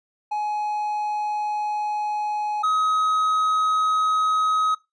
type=tone pair in turn; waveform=triangle; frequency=841 / 1268 Hz; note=G#5 / D#6; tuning=+22 / +32 cents; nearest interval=perfect fifth; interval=710 cents; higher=second; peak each=-21 / -16 dBFS; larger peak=second; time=0.31-2.63 / 2.63-4.75 s; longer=first; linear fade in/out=10 ms; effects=noise-tail reverb RT60 0.2 s tail -19 dB re dry + resampled to 22050 Hz